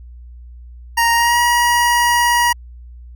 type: tone with pitch glide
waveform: 25% pulse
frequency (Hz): 932.3 to 957.4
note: A#5 to A#5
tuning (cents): 0 to +46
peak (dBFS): -8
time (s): 0.97-2.53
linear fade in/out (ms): 10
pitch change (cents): +46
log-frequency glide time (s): 1.14-1.39
effects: added 60 Hz sine -34 dBFS peak until 3.15 s